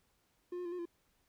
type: tone with pitch steps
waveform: triangle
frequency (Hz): 354.7 / 357.8 / 344.8 / 359.4 / 342.7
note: F4 / F4 / F4 / F4 / F4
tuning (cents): +27 / +42 / -22 / +50 / -33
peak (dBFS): -36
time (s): 0.52-0.855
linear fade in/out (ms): 5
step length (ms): 67
effects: pink hiss -75 dBFS RMS until 1.28 s